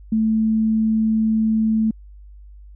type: tone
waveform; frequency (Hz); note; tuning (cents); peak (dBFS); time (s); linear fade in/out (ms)
sine; 220; A3; 0; -15; 0.12-1.91; 5
effects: added 50 Hz sine -39 dBFS peak until 2.75 s